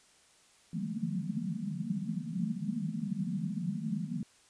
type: band-pass noise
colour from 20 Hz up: white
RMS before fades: -35 dBFS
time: 0.73-4.23 s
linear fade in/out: 2 ms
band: 150 to 230 Hz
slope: 96 dB/octave
effects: white hiss -63 dBFS RMS until 4.49 s + resampled to 22050 Hz